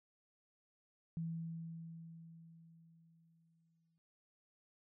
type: tone with exponential decay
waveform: sine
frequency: 164.81 Hz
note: E3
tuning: in tune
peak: -37 dBFS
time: 1.17-3.98 s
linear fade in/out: 0 ms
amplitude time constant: 610 ms
effects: none